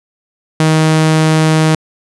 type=tone; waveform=sawtooth; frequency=157.6 Hz; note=D#3; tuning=23 cents sharp; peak=-4 dBFS; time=0.6-1.75 s; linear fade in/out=2 ms; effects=resampled to 24000 Hz